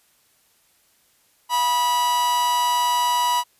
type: tone with amplitude modulation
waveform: 45% pulse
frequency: 975 Hz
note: B5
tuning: 23 cents flat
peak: -16 dBFS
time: 1.49-3.44 s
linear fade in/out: 50 ms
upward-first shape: sine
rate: 277 Hz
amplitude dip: 40%
effects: white hiss -61 dBFS RMS until 3.59 s + resampled to 32000 Hz